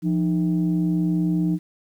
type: tone pair together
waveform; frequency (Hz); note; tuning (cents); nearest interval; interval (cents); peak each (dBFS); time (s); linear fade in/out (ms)
sine; 172.8 / 307.9; F3 / D#4; -18 / -18; minor seventh; 1000; -19 / -22; 0.02-1.59; 50
effects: tanh soft clip ceiling -13 dBFS + 9-bit